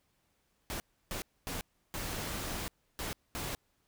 pink noise bursts at uneven times, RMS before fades -38 dBFS, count 6, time 0.7-0.8 / 1.11-1.22 / 1.47-1.61 / 1.94-2.68 / 2.99-3.13 / 3.35-3.55 s, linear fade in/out 0 ms, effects pink hiss -75 dBFS RMS until 3.87 s

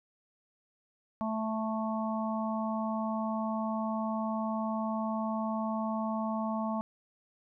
harmonic tone, 220 Hz, A3, in tune, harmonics 1 / 3 / 4 / 5, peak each -32 / -37 / -38 / -39 dBFS, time 1.21-6.81 s, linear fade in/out 0 ms, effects none

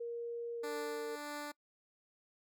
sine tone with pitch glide, 470.1 to 454.9 Hz, A#4 to A#4, +15 to -42 cents, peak -38 dBFS, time 0-1.16 s, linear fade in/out 10 ms, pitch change -57 cents, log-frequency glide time 0.55-0.77 s
10% pulse tone with tremolo, 293.7 Hz, D4, in tune, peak -32 dBFS, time 0.63-1.52 s, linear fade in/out 10 ms, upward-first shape triangle, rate 1.7 Hz, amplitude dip 40%
effects noise-tail reverb RT60 0.1 s tail -23 dB re dry

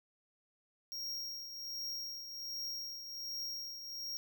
square tone with tremolo, 5588 Hz, F8, in tune, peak -38 dBFS, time 0.92-4.17 s, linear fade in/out 0 ms, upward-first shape triangle, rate 1.3 Hz, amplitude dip 60%, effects none

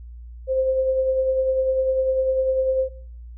sine tone with tremolo, 524 Hz, C5, 2 cents sharp, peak -16 dBFS, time 0.47-2.89 s, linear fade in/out 50 ms, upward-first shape triangle, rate 10 Hz, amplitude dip 45%, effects noise-tail reverb RT60 0.5 s tail -19 dB re dry + added 59 Hz sine -36 dBFS peak until 3.37 s

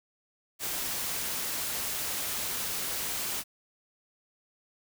white noise, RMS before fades -33 dBFS, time 0.59-3.44 s, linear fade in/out 50 ms, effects none

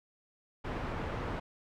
pink low-pass noise, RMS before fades -37 dBFS, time 0.64-1.4 s, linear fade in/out 10 ms, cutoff 1700 Hz, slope 12 dB/octave, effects none

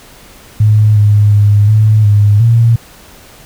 sine tone with pitch steps, 106.7 / 104 / 103.1 / 107.8 / 103.2 / 115.7 Hz, G#2 / G#2 / G#2 / A2 / G#2 / A#2, +47 / +3 / -12 / -35 / -10 / -13 cents, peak -4 dBFS, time 0.6-2.76 s, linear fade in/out 5 ms, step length 360 ms, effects pink hiss -38 dBFS RMS until 3.45 s

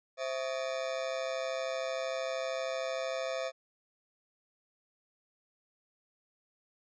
40% pulse ring-modulated tone, 593 Hz, D5, 17 cents sharp, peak -29 dBFS, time 0.17-3.52 s, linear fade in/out 50 ms, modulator 66.5 Hz, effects resampled to 16000 Hz

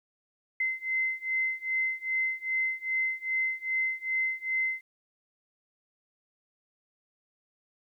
sine beating tone pair, 2062 / 2064.5 Hz, C7 / C7, -26 / -24 cents, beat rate 2.5 Hz, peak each -31 / -30 dBFS, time 0.6-4.81 s, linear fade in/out 5 ms, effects 11-bit

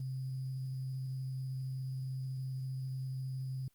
sine tone with sample-and-hold, 131.3 Hz, C3, 6 cents sharp, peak -36 dBFS, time 0-3.68 s, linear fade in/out 2 ms, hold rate 4900 Hz, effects white hiss -75 dBFS RMS until 3.74 s + Opus 24 kbps

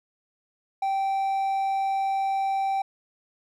triangle tone, 779 Hz, G5, 11 cents flat, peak -21 dBFS, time 0.82-2.82 s, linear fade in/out 5 ms, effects none

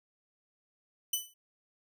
10% pulse tone with exponential decay, 2997 Hz, F#7, 22 cents sharp, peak -18 dBFS, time 1.13-1.34 s, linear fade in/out 5 ms, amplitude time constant 45 ms, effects none

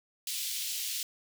pink high-pass noise, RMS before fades -35 dBFS, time 0.27-1.03 s, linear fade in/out 2 ms, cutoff 3000 Hz, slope 24 dB/octave, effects none

